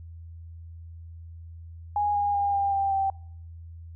sine tone with pitch steps, 826 / 816.5 / 807.1 / 797.9 / 788.7 / 779.6 Hz, G#5 / G#5 / G#5 / G5 / G5 / G5, -10 / -30 / -50 / +30 / +10 / -10 cents, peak -22 dBFS, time 1.96-3.1 s, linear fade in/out 2 ms, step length 190 ms, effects noise-tail reverb RT60 0.7 s tail -26 dB re dry + added 83 Hz sine -40 dBFS peak until 3.95 s

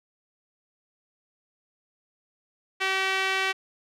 sawtooth tone with band-pass filter, 382.7 Hz, G4, 42 cents flat, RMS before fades -26 dBFS, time 2.8-3.53 s, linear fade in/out 20 ms, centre 2300 Hz, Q 1.6, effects none

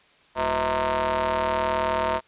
sawtooth ring-modulated tone, 138.59 Hz, C#3, in tune, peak -15 dBFS, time 0.35-2.21 s, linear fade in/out 50 ms, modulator 782 Hz, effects white hiss -57 dBFS RMS until 2.27 s + resampled to 8000 Hz

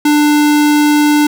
square tone, 296.7 Hz, D4, 18 cents sharp, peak -8 dBFS, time 0.05-1.27 s, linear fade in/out 5 ms, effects none

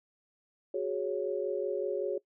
sine chord, F# suspended second, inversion none, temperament equal, 370 / 415.3 / 554.4 Hz, F#4 / G#4 / C#5, 0 / 0 / 0 cents, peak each -34 dBFS, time 0.74-2.18 s, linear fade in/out 5 ms, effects noise-tail reverb RT60 0.1 s tail -21 dB re dry

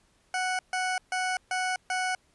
20% pulse tone bursts, 740 Hz, F#5, in tune, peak -22 dBFS, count 5, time 0.34-2.15 s, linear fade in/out 2 ms, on 250 ms, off 140 ms, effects pink hiss -66 dBFS RMS until 2.34 s + resampled to 24000 Hz

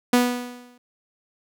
sawtooth tone with exponential decay, 245.5 Hz, B3, 10 cents flat, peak -9 dBFS, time 0.13-0.78 s, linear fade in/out 5 ms, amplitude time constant 140 ms, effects none

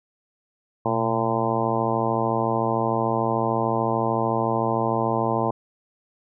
harmonic tone with a mistuned harmonic, 113.5 Hz, A#2, 46 cents flat, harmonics 1 / 2 / 3 / 4 / 5 / 6 / 7 / 8 / 9, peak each -29 / -29 / -29 / -29 / -29 / -29 / -29 / -29 / -29 dBFS, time 0.85-5.51 s, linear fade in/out 5 ms, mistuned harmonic 1, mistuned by +110 cents, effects none

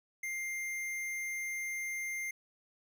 triangle tone with hard clipping, 2100 Hz, C7, 6 cents sharp, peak -37 dBFS, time 0.23-2.31 s, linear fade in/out 5 ms, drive 18 dB, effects none

